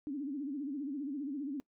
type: tone with vibrato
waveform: sine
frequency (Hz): 282.4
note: C#4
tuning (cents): +32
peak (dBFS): -35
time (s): 0.07-1.6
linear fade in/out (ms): 0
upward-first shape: sine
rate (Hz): 15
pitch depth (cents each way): 130
effects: noise-tail reverb RT60 0.1 s tail -21 dB re dry